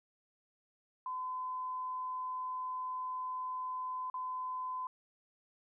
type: tone with dropouts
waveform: sine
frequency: 1018 Hz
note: C6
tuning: 48 cents flat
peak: -36 dBFS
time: 1.06-4.87 s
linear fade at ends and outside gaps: 2 ms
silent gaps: 4.1-4.141 s
effects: none